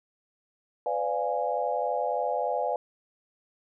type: chord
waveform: sine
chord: B diminished seventh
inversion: none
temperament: equal with one note detuned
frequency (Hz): 504 / 587.3 / 698.5 / 830.6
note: B4 / D5 / F5 / Ab5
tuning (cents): +35 / 0 / 0 / 0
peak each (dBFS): -31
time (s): 0.86-2.76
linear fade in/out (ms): 2
effects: none